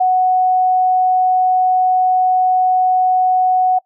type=tone; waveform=sine; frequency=740 Hz; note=F#5; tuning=in tune; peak=-10 dBFS; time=0-3.79 s; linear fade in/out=10 ms; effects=noise-tail reverb RT60 0.1 s tail -22 dB re dry